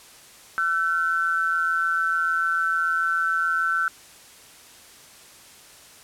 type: tone pair together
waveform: sine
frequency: 1349.2 / 1516 Hz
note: E6 / F#6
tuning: +40 / +42 cents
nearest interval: major second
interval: 202 cents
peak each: -23 dBFS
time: 0.58-3.88 s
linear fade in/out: 0 ms
effects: white hiss -48 dBFS RMS until 6.03 s + low-pass 11000 Hz 12 dB/octave